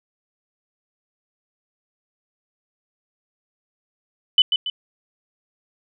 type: tone with echo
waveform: sine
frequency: 3000 Hz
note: F#7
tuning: 23 cents sharp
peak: -9 dBFS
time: 4.38-4.42 s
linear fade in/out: 2 ms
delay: 140 ms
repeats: 2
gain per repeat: -7 dB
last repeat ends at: 4.7 s
effects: none